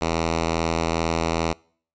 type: tone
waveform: 5% pulse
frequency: 82.41 Hz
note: E2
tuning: in tune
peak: -10 dBFS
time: 0.01-1.53 s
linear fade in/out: 5 ms
effects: noise-tail reverb RT60 0.5 s tail -25 dB re dry + resampled to 16000 Hz